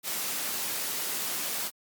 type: high-pass noise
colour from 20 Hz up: white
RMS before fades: -32 dBFS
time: 0.03-1.71 s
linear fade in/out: 50 ms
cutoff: 150 Hz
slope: 24 dB/octave
effects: Opus 48 kbps